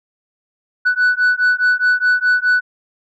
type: beating tone pair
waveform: sine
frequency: 1484 / 1488.8 Hz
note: F#6 / F#6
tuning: +5 / +10 cents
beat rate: 4.8 Hz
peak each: -13 dBFS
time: 0.85-2.61 s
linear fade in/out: 20 ms
effects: tanh soft clip ceiling -9 dBFS